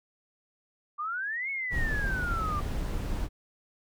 sine exponential two-way sweep, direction up then down, 1165 to 2217 to 1165 Hz, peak -30 dBFS, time 0.98-2.61 s, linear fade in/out 20 ms, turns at 1.5 s
brown noise, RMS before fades -31 dBFS, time 1.7-3.29 s, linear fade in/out 50 ms
effects none

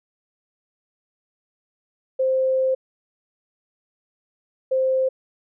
sine tone bursts at uneven times, 523.3 Hz, C5, in tune, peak -17 dBFS, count 2, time 2.19-2.75 / 4.71-5.09 s, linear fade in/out 10 ms, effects none

